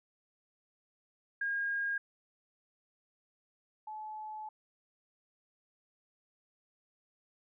sine tone pair in turn, 1624 / 860.3 Hz, G#6 / A5, -39 / -39 cents, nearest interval major seventh, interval 1100 cents, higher first, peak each -31 / -40 dBFS, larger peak first, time 1.41-1.98 / 3.87-4.49 s, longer second, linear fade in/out 5 ms, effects none

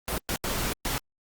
pink noise bursts at uneven times, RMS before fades -29 dBFS, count 4, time 0.08-0.18 / 0.29-0.36 / 0.44-0.73 / 0.85-0.98 s, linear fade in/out 0 ms, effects Opus 32 kbps

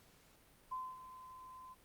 sine tone with ADSR envelope, 1028 Hz, C6, 31 cents flat, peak -38 dBFS, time 0.71-1.75 s, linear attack 14 ms, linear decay 240 ms, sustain -13 dB, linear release 25 ms, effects pink hiss -66 dBFS RMS until 1.84 s + Opus 48 kbps

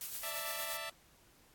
blue noise with tremolo, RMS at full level -40 dBFS, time 0.01-0.77 s, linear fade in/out 0 ms, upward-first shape sine, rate 8.7 Hz, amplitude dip 40%
10% pulse chord, D suspended second, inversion none, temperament equal with one note detuned, 587.3 / 659.3 / 893.3 Hz, D5 / E5 / A5, 0 / 0 / +26 cents, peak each -38 / -34 / -38 dBFS, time 0.23-0.9 s, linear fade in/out 5 ms
effects pink hiss -65 dBFS RMS until 1.54 s + AAC 64 kbps

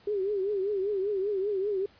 sine tone with vibrato, 397.9 Hz, G4, 26 cents sharp, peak -26 dBFS, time 0.07-1.86 s, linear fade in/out 5 ms, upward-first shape triangle, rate 5.1 Hz, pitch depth 130 cents each way, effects pink hiss -59 dBFS RMS until 1.99 s + resampled to 11025 Hz

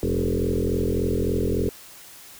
sine tone with frequency modulation, 245.6 Hz, B3, 9 cents flat, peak -20 dBFS, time 0.03-1.69 s, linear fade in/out 0 ms, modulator 43.5 Hz, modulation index 5.1, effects white hiss -45 dBFS RMS until 2.39 s

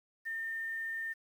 sine tone with quantisation, 1812 Hz, A#6, 50 cents flat, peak -35 dBFS, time 0.25-1.14 s, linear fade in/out 20 ms, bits 10, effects none

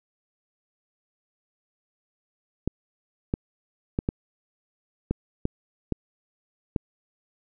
clicks, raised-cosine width 3 ms, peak -11 dBFS, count 8, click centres 2.676 / 3.339 / 3.989 / 4.089 / 5.11 / 5.454 / 5.923 / 6.762 s, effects none

